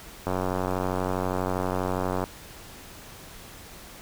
click train, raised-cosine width 1 ms, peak -13 dBFS, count 183, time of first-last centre 0.27-2.24 s, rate 92.4 Hz, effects pink hiss -45 dBFS RMS until 4.01 s

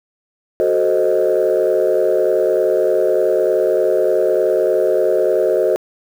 sine chord, F# diminished seventh, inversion none, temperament equal, 370 / 440 / 523.3 / 622.3 Hz, F#4 / A4 / C5 / Eb5, 0 / 0 / 0 / 0 cents, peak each -17 dBFS, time 0.6-5.76 s, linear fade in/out 0 ms, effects tanh soft clip ceiling -6 dBFS + 7-bit

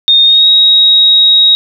sine tone with pitch glide, 3680 to 3790 Hz, A#7 to A#7, -23 to +28 cents, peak -3 dBFS, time 0.08-1.55 s, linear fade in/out 0 ms, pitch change +51 cents, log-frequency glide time 0.24-0.48 s, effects 7-bit

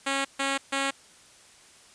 5% pulse tone bursts, 273.8 Hz, C#4, 21 cents flat, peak -14 dBFS, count 3, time 0.06-0.91 s, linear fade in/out 10 ms, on 190 ms, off 140 ms, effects white hiss -54 dBFS RMS until 1.94 s + resampled to 22050 Hz

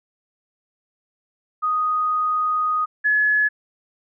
sine tone pair in turn, 1244.5 / 1702.6 Hz, D#6 / G#6, 0 / +43 cents, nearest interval perfect fourth, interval 543 cents, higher second, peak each -18 / -15 dBFS, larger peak second, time 1.62-2.86 / 3.04-3.49 s, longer first, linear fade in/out 20 ms, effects none

